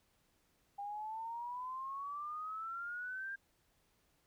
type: exponential sweep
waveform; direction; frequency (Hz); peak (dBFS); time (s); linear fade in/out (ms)
sine; up; 800 to 1609; -40; 0.78-3.36; 10
effects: pink hiss -75 dBFS RMS until 4.26 s